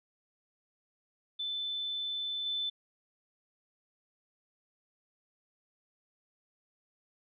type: tone with level steps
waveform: sine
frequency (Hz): 3520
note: A7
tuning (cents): 0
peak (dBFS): -33 / -31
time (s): 1.39-2.7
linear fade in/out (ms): 10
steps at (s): 2.46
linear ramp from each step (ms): 2
effects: none